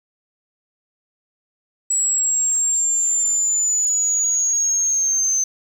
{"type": "linear sweep", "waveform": "sine", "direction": "down", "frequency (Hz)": [7790, 6200], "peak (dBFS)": -16, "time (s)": [1.9, 5.44], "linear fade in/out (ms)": 5, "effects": ["7-bit"]}